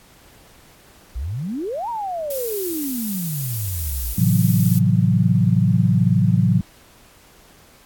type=exponential two-way sweep; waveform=sine; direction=up then down; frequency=53.8 to 969 to 53.8 Hz; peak=-23 dBFS; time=1.15-4.14 s; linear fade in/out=10 ms; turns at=1.89 s
type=noise; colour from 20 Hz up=violet; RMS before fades=-28 dBFS; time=2.3-4.79 s; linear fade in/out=5 ms
type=chord; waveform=sine; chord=F# half-diminished seventh; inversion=first; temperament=just; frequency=111 / 133.2 / 166.5 / 185 Hz; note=A2 / C3 / E3 / F#3; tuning=+16 / +31 / +18 / 0 cents; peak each=-18 / -20 / -19 / -19 dBFS; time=4.18-6.61 s; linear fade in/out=5 ms
effects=pink hiss -50 dBFS RMS until 7.85 s + AAC 64 kbps